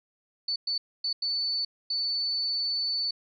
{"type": "tone bursts at uneven times", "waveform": "sine", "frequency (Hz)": 4491, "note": "C#8", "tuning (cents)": 22, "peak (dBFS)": -26, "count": 5, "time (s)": [[0.48, 0.56], [0.67, 0.78], [1.04, 1.13], [1.22, 1.65], [1.9, 3.11]], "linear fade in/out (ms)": 5, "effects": []}